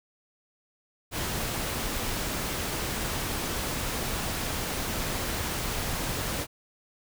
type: noise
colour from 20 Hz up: pink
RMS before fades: -31 dBFS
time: 1.11-6.47 s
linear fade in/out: 50 ms
effects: none